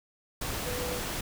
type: tone in noise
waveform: sine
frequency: 493.9 Hz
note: B4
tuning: in tune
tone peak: -35 dBFS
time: 0.66-1 s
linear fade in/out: 5 ms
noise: pink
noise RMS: -34 dBFS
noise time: 0.41-1.21 s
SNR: -4 dB
effects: none